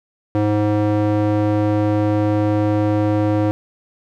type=tone with band-pass filter; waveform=square; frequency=105.1 Hz; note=G#2; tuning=21 cents sharp; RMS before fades=-17 dBFS; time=0.35-3.51 s; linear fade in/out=0 ms; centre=400 Hz; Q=1.1; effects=none